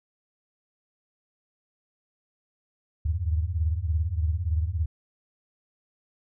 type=tone cluster; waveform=sine; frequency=75.5 / 78.8 / 96.4 Hz; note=D2 / D#2 / G2; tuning=+48 / +23 / -28 cents; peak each=-31 / -25 / -30 dBFS; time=3.05-4.86 s; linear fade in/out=10 ms; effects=none